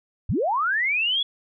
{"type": "linear sweep", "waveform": "sine", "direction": "up", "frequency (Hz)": [52.8, 3427], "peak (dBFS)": -20, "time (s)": [0.29, 1.23], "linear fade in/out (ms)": 5, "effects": []}